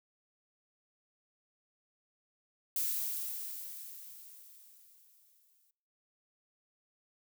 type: noise with exponential decay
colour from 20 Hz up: violet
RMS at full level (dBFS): -32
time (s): 2.76-5.71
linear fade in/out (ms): 2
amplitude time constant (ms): 640
effects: noise-tail reverb RT60 1.0 s tail -25 dB re dry

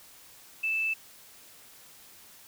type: tone with quantisation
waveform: sine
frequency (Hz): 2637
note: E7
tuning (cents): 0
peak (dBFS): -26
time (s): 0.63-0.94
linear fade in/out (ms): 10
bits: 9
effects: white hiss -53 dBFS RMS until 2.47 s

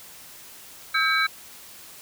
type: tone cluster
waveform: sine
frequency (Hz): 1293 / 1592 / 2263 / 3981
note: E6 / G6 / C#7 / B7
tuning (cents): -34 / +26 / +35 / +13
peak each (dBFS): -25 / -23 / -25 / -27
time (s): 0.94-1.27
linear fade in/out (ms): 10
effects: white hiss -45 dBFS RMS until 2.01 s

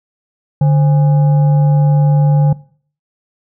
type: tone with frequency modulation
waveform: sine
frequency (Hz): 146.83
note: D3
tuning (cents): 0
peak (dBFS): -7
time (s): 0.61-2.53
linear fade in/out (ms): 5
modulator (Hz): 675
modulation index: 0.26
effects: noise-tail reverb RT60 0.5 s tail -21 dB re dry

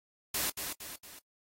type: noise with echo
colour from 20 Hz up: white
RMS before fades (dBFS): -32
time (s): 0.34-0.5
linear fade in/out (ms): 5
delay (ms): 230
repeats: 3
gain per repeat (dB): -6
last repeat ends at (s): 1.19
effects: noise-tail reverb RT60 0.1 s tail -26 dB re dry + AAC 48 kbps

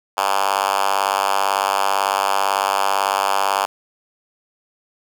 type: tone with high-pass filter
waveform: 5% pulse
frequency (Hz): 98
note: G2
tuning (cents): 0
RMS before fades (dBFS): -19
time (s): 0.17-3.66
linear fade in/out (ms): 10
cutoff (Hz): 850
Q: 1.9
effects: none

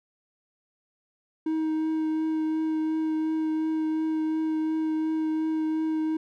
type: tone with vibrato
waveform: triangle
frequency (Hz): 315.3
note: D#4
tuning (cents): +23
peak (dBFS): -22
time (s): 1.46-6.17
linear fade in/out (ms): 5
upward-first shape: triangle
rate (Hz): 2.8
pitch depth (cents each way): 13
effects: none

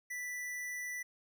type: tone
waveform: square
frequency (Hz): 1975.5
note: B6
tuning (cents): 0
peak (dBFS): -39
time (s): 0.1-1.03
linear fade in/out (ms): 10
effects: none

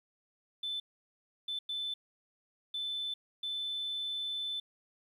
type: tone bursts at uneven times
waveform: sine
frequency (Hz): 3520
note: A7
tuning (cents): 0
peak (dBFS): -33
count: 5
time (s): 0.63-0.8 / 1.48-1.59 / 1.69-1.94 / 2.74-3.14 / 3.43-4.6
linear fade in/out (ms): 5
effects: tanh soft clip ceiling -29 dBFS + 11-bit

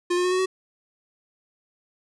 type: tone with pitch steps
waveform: square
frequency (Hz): 352.9 / 358.4 / 364.1 / 369.8 / 375.6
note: F4 / F4 / F#4 / F#4 / F#4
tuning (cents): +18 / +45 / -28 / -1 / +26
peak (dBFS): -21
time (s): 0.1-0.46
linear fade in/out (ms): 10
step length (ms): 72
effects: resampled to 22050 Hz

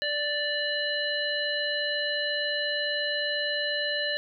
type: harmonic tone with a mistuned harmonic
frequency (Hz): 587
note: D5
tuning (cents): -1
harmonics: 1 / 3 / 5 / 7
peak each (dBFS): -32 / -30 / -33 / -32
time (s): 0.02-4.17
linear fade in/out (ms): 0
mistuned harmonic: 7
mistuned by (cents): -22
effects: none

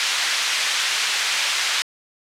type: band-pass noise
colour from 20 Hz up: pink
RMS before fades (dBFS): -22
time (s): 0-1.82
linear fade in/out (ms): 0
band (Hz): 1900 to 5800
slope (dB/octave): 12
effects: low-pass 12000 Hz 12 dB/octave

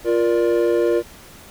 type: chord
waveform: triangle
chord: Bb major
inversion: second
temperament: equal with one note detuned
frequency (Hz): 349.2 / 471.9 / 587.3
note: F4 / Bb4 / D5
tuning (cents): 0 / +21 / 0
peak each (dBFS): -16 / -17 / -21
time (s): 0.04-1.03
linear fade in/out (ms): 50
effects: pink hiss -43 dBFS RMS until 1.5 s

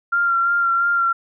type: tone with vibrato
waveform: sine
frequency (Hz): 1382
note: F6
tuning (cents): -19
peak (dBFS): -15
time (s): 0.12-1.13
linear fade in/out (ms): 10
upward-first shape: sine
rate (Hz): 2.9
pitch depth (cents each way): 22
effects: none

